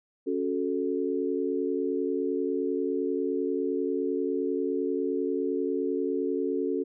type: chord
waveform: sine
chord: F# minor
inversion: second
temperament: equal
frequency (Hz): 277.2 / 370 / 440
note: C#4 / F#4 / A4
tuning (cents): 0 / 0 / 0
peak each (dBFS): -30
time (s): 0.26-6.84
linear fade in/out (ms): 20
effects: none